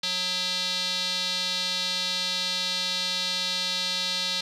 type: tone with band-pass filter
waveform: square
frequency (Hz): 182.1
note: F#3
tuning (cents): -27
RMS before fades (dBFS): -28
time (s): 0.03-4.41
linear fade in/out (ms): 5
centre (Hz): 4100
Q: 4.1
effects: none